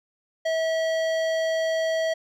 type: tone with hard clipping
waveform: triangle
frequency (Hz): 647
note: E5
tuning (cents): -32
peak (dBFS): -24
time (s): 0.45-2.14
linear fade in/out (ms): 10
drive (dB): 18
effects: none